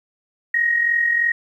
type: tone with amplitude modulation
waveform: sine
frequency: 1880 Hz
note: A#6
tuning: 14 cents sharp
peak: -13 dBFS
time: 0.54-1.32 s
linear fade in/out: 5 ms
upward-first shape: sine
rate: 43 Hz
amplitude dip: 55%
effects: 9-bit